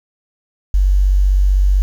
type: tone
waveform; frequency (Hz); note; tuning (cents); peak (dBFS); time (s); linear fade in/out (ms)
sine; 47.84; G1; -41; -9; 0.74-1.82; 0
effects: 7-bit